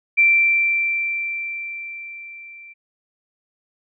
sine tone with level ramp, 2349 Hz, D7, in tune, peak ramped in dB -10 to -39 dBFS, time 0.17-2.74 s, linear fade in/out 20 ms, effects none

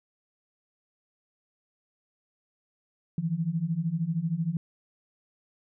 sine beating tone pair, 157.2 / 170.2 Hz, D#3 / F3, +18 / -44 cents, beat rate 13 Hz, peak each -30 / -28 dBFS, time 3.18-4.57 s, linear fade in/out 2 ms, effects none

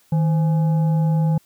sine tone with frequency modulation, 158.2 Hz, D#3, 29 cents sharp, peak -15 dBFS, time 0.12-1.38 s, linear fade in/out 5 ms, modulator 678 Hz, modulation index 0.27, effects white hiss -58 dBFS RMS until 1.45 s

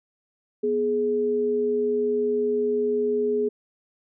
sine tone pair together, 245.3 / 419.9 Hz, B3 / G#4, -12 / +19 cents, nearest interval major sixth, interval 931 cents, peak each -29 / -21 dBFS, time 0.63-3.49 s, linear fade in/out 10 ms, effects none

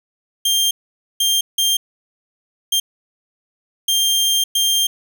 sawtooth tone bursts at uneven times, 3188 Hz, G7, 28 cents sharp, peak -11 dBFS, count 6, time 0.45-0.71 / 1.2-1.41 / 1.58-1.77 / 2.72-2.8 / 3.88-4.44 / 4.55-4.87 s, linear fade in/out 5 ms, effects none

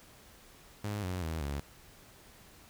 sawtooth tone with pitch steps, 103.83 / 91.44 / 80.53 / 70.92 Hz, G#2 / F#2 / E2 / C#2, 0 / -20 / -40 / +40 cents, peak -30 dBFS, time 0.84-1.6 s, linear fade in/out 5 ms, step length 190 ms, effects pink hiss -57 dBFS RMS until 2.69 s

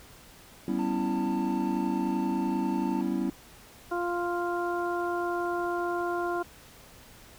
triangle chord, C# half-diminished seventh, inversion second, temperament equal with one note detuned, 193.63 / 246.9 / 277.2 / 329.6 Hz, G3 / B3 / C#4 / E4, -21 / 0 / 0 / 0 cents, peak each -30 dBFS, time 0.68-3.3 s, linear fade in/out 2 ms
triangle tone, 894 Hz, A5, 27 cents sharp, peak -33 dBFS, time 0.79-3.01 s, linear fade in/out 0 ms
harmonic tone, 349.2 Hz, F4, in tune, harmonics 1 / 2 / 3 / 4, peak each -30 / -33 / -35 / -36 dBFS, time 3.91-6.43 s, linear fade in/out 10 ms
effects pink hiss -52 dBFS RMS until 7.38 s

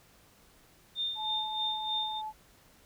sine tone with tremolo, 3622 Hz, A7, 49 cents sharp, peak -29 dBFS, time 0.95-2.22 s, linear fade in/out 50 ms, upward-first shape sine, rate 3.2 Hz, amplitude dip 65%
sine tone, 864 Hz, A5, 32 cents flat, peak -35 dBFS, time 1.15-2.33 s, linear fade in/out 50 ms
effects pink hiss -61 dBFS RMS until 2.85 s

